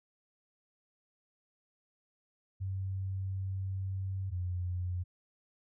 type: tone pair in turn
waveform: sine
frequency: 95.6 / 89.75 Hz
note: G2 / F2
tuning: -43 / +48 cents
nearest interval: minor second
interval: 109 cents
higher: first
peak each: -33 / -32 dBFS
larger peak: second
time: 2.6-4.31 / 4.31-5.04 s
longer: first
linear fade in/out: 20 ms
effects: none